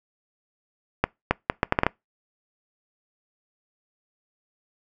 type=accelerating click train; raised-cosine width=0.5 ms; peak=-3 dBFS; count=8; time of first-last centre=1.04-1.866 s; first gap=270 ms; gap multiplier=0.7; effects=noise-tail reverb RT60 0.2 s tail -25 dB re dry